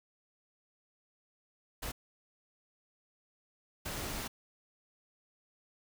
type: noise bursts at uneven times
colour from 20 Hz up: pink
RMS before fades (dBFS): -39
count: 2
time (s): 1.82-1.92 / 3.85-4.28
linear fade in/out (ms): 10
effects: none